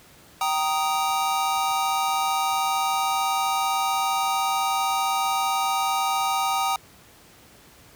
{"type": "chord", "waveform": "square", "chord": "Eb major", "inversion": "first", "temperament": "just", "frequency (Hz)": [777.8, 933.4, 1244.5], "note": ["G5", "Bb5", "Eb6"], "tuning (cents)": [-14, 2, 0], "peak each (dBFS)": [-26, -28, -27], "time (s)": [0.41, 6.76], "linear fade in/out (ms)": 2, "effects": ["pink hiss -51 dBFS RMS until 7.95 s", "high-pass 60 Hz 12 dB/octave"]}